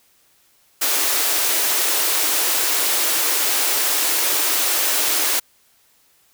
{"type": "high-pass noise", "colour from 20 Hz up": "white", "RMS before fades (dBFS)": -19, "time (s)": [0.81, 5.4], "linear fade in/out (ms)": 10, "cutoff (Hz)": 280, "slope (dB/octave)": 96, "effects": ["white hiss -58 dBFS RMS until 6.33 s"]}